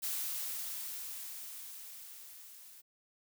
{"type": "noise with level ramp", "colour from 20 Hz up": "blue", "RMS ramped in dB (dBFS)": [-36, -55], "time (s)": [0.02, 2.82], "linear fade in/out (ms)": 20, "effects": []}